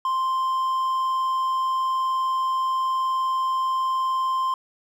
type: tone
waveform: triangle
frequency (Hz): 1046.5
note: C6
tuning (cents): 0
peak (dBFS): -19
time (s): 0.05-4.54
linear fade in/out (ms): 2
effects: none